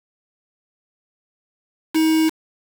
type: tone with quantisation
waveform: triangle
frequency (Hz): 317.7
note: D#4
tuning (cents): +36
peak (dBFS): -12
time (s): 1.94-2.3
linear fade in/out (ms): 20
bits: 4
effects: none